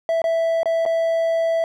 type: tone with dropouts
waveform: triangle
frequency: 659.3 Hz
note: E5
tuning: in tune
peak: -15 dBFS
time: 0.09-1.64 s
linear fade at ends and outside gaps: 1 ms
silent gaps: 0.218-0.241 / 0.632-0.657 / 0.853-0.861 s
effects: none